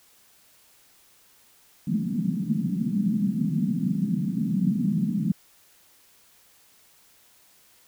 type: band-pass noise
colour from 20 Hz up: white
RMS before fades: -25 dBFS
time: 1.87-5.32 s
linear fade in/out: 5 ms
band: 160 to 230 Hz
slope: 48 dB/octave
effects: white hiss -58 dBFS RMS until 7.87 s